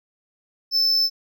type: tone with amplitude modulation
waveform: triangle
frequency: 5274 Hz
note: E8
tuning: in tune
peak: -14 dBFS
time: 0.71-1.1 s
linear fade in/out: 50 ms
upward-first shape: sine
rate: 79.6 Hz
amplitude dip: 30%
effects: none